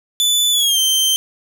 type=tone with pitch glide; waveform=sawtooth; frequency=3487 to 3125 Hz; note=A7 to G7; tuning=-16 to -6 cents; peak=-10 dBFS; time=0.2-1.16 s; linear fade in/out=0 ms; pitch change=-190 cents; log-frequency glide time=0.52-0.79 s; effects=none